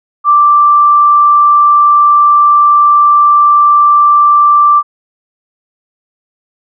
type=tone; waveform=sine; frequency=1174.7 Hz; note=D6; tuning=in tune; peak=-3 dBFS; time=0.24-4.83 s; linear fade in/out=50 ms; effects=none